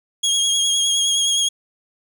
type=tone with vibrato; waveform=25% pulse; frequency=3281 Hz; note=G#7; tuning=22 cents flat; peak=-12 dBFS; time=0.23-1.49 s; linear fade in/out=10 ms; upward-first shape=sine; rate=9.7 Hz; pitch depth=28 cents each way; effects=none